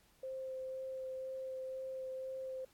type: tone with vibrato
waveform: sine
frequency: 523.3 Hz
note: C5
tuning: in tune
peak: -40 dBFS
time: 0.23-2.65 s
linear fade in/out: 5 ms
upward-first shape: sine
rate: 2 Hz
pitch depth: 9 cents each way
effects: pink hiss -69 dBFS RMS until 2.73 s + AAC 64 kbps